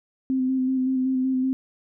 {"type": "tone with vibrato", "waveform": "sine", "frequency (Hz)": 260, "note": "C4", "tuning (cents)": -11, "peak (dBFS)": -20, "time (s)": [0.3, 1.53], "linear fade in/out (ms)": 0, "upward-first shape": "square", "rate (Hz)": 5.3, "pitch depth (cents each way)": 18, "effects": []}